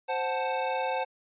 square chord, F# diminished, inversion second, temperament equal, 523.3 / 740 / 880 Hz, C5 / F#5 / A5, 0 / 0 / 0 cents, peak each -32 / -34 / -32 dBFS, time 0.08-1.05 s, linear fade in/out 20 ms, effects resampled to 8000 Hz

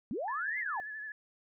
sine linear two-way sweep, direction up then down, 185 to 2129 to 711 Hz, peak -33 dBFS, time 0.11-0.8 s, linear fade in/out 0 ms, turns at 0.59 s
sine tone with vibrato, 1722 Hz, A6, 38 cents flat, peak -39 dBFS, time 0.28-1.12 s, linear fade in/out 2 ms, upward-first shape sine, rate 12 Hz, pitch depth 43 cents each way
effects none

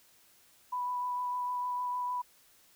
sine tone with vibrato, 989 Hz, B5, 2 cents sharp, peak -31 dBFS, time 0.72-2.22 s, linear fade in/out 10 ms, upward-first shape sine, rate 6.6 Hz, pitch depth 11 cents each way, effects white hiss -63 dBFS RMS until 2.75 s

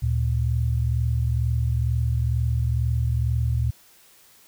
sine tone pair together, 74.44 / 116.6 Hz, D2 / A#2, +24 / +1 cents, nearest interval minor sixth, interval 777 cents, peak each -23 / -22 dBFS, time 0.02-3.71 s, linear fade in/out 10 ms, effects white hiss -54 dBFS RMS until 4.47 s

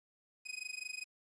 sawtooth tone with amplitude modulation, 2510 Hz, D#7, 15 cents sharp, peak -34 dBFS, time 0.45-1.05 s, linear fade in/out 20 ms, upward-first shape sine, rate 24.8 Hz, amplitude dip 95%, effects resampled to 22050 Hz + 11-bit

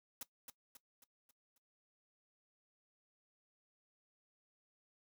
white noise with echo, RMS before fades -45 dBFS, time 0.21-0.23 s, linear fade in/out 2 ms, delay 270 ms, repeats 5, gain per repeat -6 dB, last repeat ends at 1.58 s, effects noise-tail reverb RT60 0.1 s tail -18 dB re dry

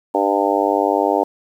harmonic tone, 99.9 Hz, G2, 33 cents sharp, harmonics 3 / 4 / 5 / 6 / 7 / 8 / 9, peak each -22 / -22 / -22 / -22 / -22 / -22 / -22 dBFS, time 0.14-1.24 s, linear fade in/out 10 ms, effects 8-bit

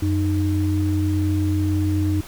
sine tone pair together, 91.94 / 308.1 Hz, F#2 / D#4, -10 / -17 cents, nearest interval octave + major sixth, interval 2093 cents, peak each -19 / -22 dBFS, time 0.02-2.21 s, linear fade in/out 5 ms, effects pink hiss -40 dBFS RMS until 2.27 s

